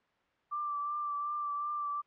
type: tone with vibrato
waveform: sine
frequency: 1174.7 Hz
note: D6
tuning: in tune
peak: -32 dBFS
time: 0.51-2.02 s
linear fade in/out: 20 ms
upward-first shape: triangle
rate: 2.7 Hz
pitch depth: 27 cents each way
effects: white hiss -71 dBFS RMS until 2.06 s + low-pass 2000 Hz 12 dB/octave